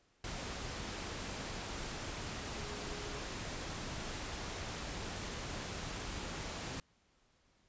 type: tone in noise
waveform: sine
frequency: 414.7 Hz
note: G#4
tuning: 3 cents flat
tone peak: -49 dBFS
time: 2.58-3.19 s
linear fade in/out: 2 ms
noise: pink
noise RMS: -42 dBFS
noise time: 0.24-6.8 s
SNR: -10 dB
effects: pink hiss -72 dBFS RMS until 7.68 s + resampled to 16000 Hz